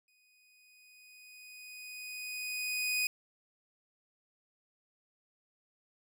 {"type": "tone with exponential growth", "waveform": "sawtooth", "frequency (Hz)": 2489, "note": "D#7", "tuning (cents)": 0, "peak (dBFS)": -25, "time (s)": [0.08, 3.07], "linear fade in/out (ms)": 2, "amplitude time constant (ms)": 650, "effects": []}